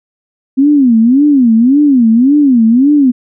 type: tone with vibrato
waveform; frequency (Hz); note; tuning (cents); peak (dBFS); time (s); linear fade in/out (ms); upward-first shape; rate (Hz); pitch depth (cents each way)
sine; 256.9; C4; -32; -4; 0.57-3.12; 20; sine; 1.8; 250
effects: none

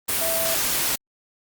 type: tone in noise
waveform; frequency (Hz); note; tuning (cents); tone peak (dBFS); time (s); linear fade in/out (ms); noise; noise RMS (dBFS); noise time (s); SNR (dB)
sine; 659.3; E5; 0; -26; 0.21-0.55; 10; white; -23; 0.08-0.96; -6
effects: Opus 32 kbps

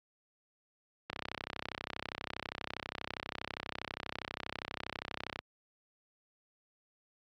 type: click train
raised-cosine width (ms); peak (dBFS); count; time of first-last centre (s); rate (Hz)
0.3; -20; 140; 1.1-5.39; 32.4
effects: high-pass 60 Hz 12 dB/octave + Opus 48 kbps

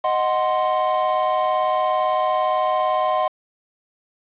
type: chord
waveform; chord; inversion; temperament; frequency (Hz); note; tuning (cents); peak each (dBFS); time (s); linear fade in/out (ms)
triangle; C diminished; first; equal; 622.3 / 740 / 1046.5; Eb5 / Gb5 / C6; 0 / 0 / 0; -20; 0.04-3.28; 5
effects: resampled to 8000 Hz + 7-bit

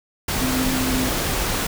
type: tone in noise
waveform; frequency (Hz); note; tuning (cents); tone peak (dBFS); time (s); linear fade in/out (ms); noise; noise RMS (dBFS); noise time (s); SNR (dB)
sine; 257.5; C4; -28; -22; 0.41-1.09; 5; pink; -23; 0.28-1.67; -2
effects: none

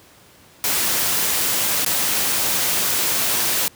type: noise with dropouts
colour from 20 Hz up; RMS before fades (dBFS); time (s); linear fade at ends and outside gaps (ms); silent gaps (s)
white; -20; 0.64-3.68; 1; 1.848-1.862
effects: pink hiss -49 dBFS RMS until 3.75 s + high-pass 80 Hz 12 dB/octave

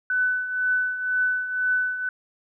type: tone with tremolo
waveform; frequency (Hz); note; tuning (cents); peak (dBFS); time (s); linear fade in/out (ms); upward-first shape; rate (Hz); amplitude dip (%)
sine; 1500; F#6; +23; -18; 0.1-2.09; 2; triangle; 2; 70
effects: none

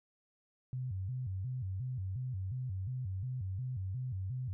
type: tone with vibrato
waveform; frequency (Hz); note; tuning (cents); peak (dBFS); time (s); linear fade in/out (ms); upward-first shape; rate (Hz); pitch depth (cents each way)
sine; 110; A2; 0; -35; 0.73-4.53; 0; square; 2.8; 260
effects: none

